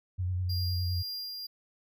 sine tone with vibrato, 91.1 Hz, F#2, 26 cents flat, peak -28 dBFS, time 0.18-1.03 s, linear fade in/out 20 ms, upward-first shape square, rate 9.8 Hz, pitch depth 26 cents each way
square tone with tremolo, 4800 Hz, D8, 37 cents sharp, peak -35 dBFS, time 0.49-1.47 s, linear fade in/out 10 ms, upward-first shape sine, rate 2 Hz, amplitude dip 30%
effects none

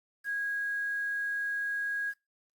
sine tone with quantisation, 1646 Hz, G#6, 16 cents flat, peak -30 dBFS, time 0.24-2.14 s, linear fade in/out 50 ms, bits 9, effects noise-tail reverb RT60 0.2 s tail -20 dB re dry + Opus 48 kbps

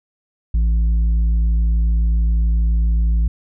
sine tone with tanh clipping, 55.8 Hz, A1, 25 cents sharp, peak -14 dBFS, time 0.54-3.28 s, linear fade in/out 5 ms, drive 5 dB, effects none

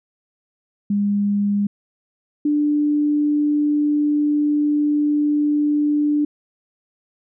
sine tone pair in turn, 203.2 / 295.6 Hz, G#3 / D4, -38 / +11 cents, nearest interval tritone, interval 649 cents, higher second, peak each -16 / -15 dBFS, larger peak second, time 0.9-1.67 / 2.45-6.25 s, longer second, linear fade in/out 5 ms, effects none

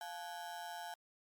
35% pulse ring-modulated tone, 784 Hz, G5, in tune, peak -39 dBFS, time 0.01-0.94 s, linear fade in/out 0 ms, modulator 83.9 Hz, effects Opus 48 kbps

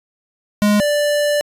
square tone pair in turn, 207.7 / 587.5 Hz, G#3 / D5, 0 / +1 cents, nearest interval octave + tritone, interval 1801 cents, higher second, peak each -12 / -15 dBFS, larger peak first, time 0.62-0.8 / 0.8-1.41 s, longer second, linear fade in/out 0 ms, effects resampled to 32000 Hz

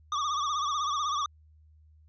square tone with vibrato, 1174.7 Hz, D6, in tune, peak -28 dBFS, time 0.12-1.26 s, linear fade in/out 2 ms, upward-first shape sine, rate 16 Hz, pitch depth 93 cents each way, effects added 77 Hz sine -55 dBFS peak until 2.08 s + resampled to 16000 Hz

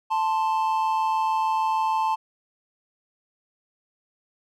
triangle tone pair together, 880 / 1046.5 Hz, A5 / C6, 0 / 0 cents, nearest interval minor third, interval 300 cents, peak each -20 / -25 dBFS, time 0.1-2.16 s, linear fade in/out 20 ms, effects none

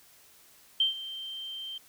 sine tone with ADSR envelope, 3136 Hz, G7, in tune, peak -20 dBFS, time 0.8-1.78 s, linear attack 4 ms, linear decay 130 ms, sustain -16 dB, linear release 4 ms, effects white hiss -58 dBFS RMS until 1.88 s

